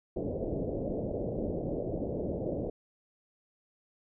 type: low-pass noise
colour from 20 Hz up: white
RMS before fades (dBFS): -34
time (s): 0.16-2.7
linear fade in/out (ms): 5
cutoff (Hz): 600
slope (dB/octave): 48
effects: none